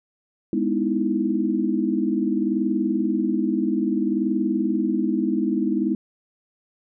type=chord; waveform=sine; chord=E major seventh; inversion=first; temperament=just; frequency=206 / 247.2 / 309 / 329.6 Hz; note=G#3 / B3 / D#4 / E4; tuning=-14 / +2 / -12 / 0 cents; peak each=-25 dBFS; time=0.53-5.95 s; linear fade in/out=2 ms; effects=none